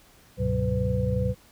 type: tone cluster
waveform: sine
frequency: 70.8 / 102.2 / 124.6 / 186.5 / 502 Hz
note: C#2 / G#2 / B2 / F#3 / B4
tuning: +37 / -27 / +16 / +14 / +28 cents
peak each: -30 / -28 / -28 / -30 / -29 dBFS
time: 0.37-1.35 s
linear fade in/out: 50 ms
effects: pink hiss -56 dBFS RMS until 1.51 s